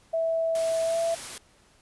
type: tone with pitch glide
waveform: sine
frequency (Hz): 655 to 666.8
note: E5 to E5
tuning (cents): -11 to +20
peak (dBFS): -23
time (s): 0.13-1.15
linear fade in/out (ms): 10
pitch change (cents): +31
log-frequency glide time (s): 0.82-0.99
type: noise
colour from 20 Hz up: white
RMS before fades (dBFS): -38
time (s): 0.55-1.38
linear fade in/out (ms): 2
effects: pink hiss -60 dBFS RMS until 1.81 s + resampled to 24000 Hz